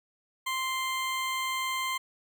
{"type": "tone", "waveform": "20% pulse", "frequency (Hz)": 1046.5, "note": "C6", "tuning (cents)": 0, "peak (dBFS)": -24, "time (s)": [0.46, 1.98], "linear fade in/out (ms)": 10, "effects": []}